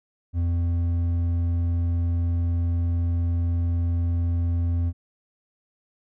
sine tone with hard clipping, 85.6 Hz, F2, 34 cents flat, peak -22 dBFS, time 0.33-4.93 s, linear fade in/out 50 ms, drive 5 dB, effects none

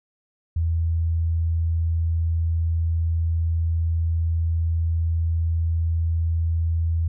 sine tone, 82.5 Hz, E2, 2 cents sharp, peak -19 dBFS, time 0.56-7.08 s, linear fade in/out 5 ms, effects none

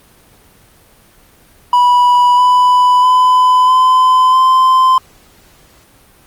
triangle tone with pitch steps, 981 / 994.1 / 1007.4 / 1020.9 / 1034.5 Hz, B5 / B5 / B5 / C6 / C6, -12 / +11 / +34 / -43 / -20 cents, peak -4 dBFS, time 1.73-4.98 s, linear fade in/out 2 ms, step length 650 ms, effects pink hiss -46 dBFS RMS until 6.26 s + Opus 32 kbps

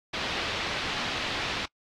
white low-pass noise, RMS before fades -32 dBFS, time 0.13-1.66 s, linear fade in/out 10 ms, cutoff 4000 Hz, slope 24 dB/octave, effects noise-tail reverb RT60 0.1 s tail -26 dB re dry + AAC 64 kbps

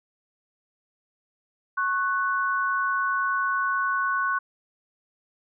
sine tone pair together, 1097.6 / 1489 Hz, C#6 / F#6, -17 / +11 cents, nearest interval perfect fourth, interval 528 cents, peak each -25 dBFS, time 1.77-4.39 s, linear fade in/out 10 ms, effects none

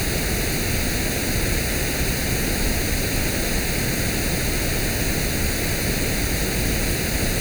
pink noise with comb filter, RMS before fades -22 dBFS, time 0-7.4 s, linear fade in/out 0 ms, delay 0.46 ms, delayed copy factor +0.75, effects none

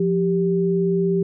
sine tone pair together, 175.08 / 392 Hz, F3 / G4, +5 / 0 cents, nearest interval octave + major second, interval 1395 cents, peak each -20 / -19 dBFS, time 0-1.23 s, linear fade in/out 5 ms, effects none

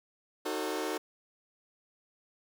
sawtooth chord, D# diminished seventh, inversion none, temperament just, 311.1 / 373.4 / 448 / 537.6 Hz, D#4 / F#4 / A4 / C5, 0 / +16 / +31 / +47 cents, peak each -33 / -33 / -33 / -37 dBFS, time 0.45-0.98 s, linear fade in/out 10 ms, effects none

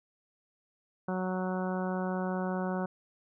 harmonic tone, 185 Hz, F#3, in tune, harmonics 1 / 2 / 3 / 4 / 5 / 6 / 7 / 8, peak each -32 / -38 / -38 / -40 / -42 / -45 / -46 / -44 dBFS, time 1.08-2.86 s, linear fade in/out 5 ms, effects none

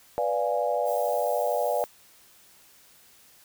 sine chord, B diminished seventh, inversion none, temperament equal, 493.9 / 587.3 / 698.5 / 830.6 Hz, B4 / D5 / F5 / Ab5, 0 / 0 / 0 / 0 cents, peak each -29 / -27 / -29 / -31 dBFS, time 0.18-1.84 s, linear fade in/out 0 ms
violet noise, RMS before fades -41 dBFS, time 0.84-1.88 s, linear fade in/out 50 ms
effects white hiss -56 dBFS RMS until 3.44 s

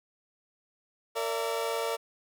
30% pulse tone cluster, 458.6 / 579 / 670 Hz, A#4 / D5 / E5, -28 / -25 / +28 cents, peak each -29 / -32 / -33 dBFS, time 1.15-1.97 s, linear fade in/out 20 ms, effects none

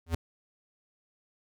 square tone with exponential growth, 83 Hz, E2, 12 cents sharp, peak -23 dBFS, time 0.06-0.15 s, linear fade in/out 5 ms, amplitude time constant 19 ms, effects none

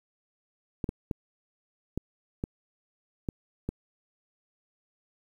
clicks, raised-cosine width 3 ms, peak -17 dBFS, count 7, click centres 0.842 / 0.891 / 1.112 / 1.976 / 2.439 / 3.288 / 3.69 s, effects 9-bit

